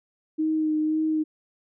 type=tone with vibrato; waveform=sine; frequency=311.1 Hz; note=D#4; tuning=in tune; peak=-21 dBFS; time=0.38-1.24 s; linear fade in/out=20 ms; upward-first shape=sine; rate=1.9 Hz; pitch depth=19 cents each way; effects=none